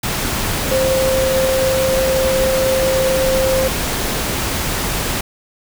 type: tone in noise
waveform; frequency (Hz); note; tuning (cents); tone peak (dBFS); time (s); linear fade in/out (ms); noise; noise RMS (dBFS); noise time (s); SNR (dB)
sine; 526; C5; +9; -14; 0.71-3.68; 5; pink; -20; 0.03-5.21; +3
effects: none